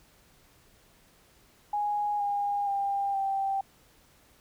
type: tone with pitch steps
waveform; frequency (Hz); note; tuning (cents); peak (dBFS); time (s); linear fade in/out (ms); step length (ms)
sine; 828 / 812.4 / 797 / 782; G#5 / G#5 / G5 / G5; -5 / -38 / +28 / -4; -26; 1.73-3.61; 5; 470
effects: pink hiss -61 dBFS RMS until 4.4 s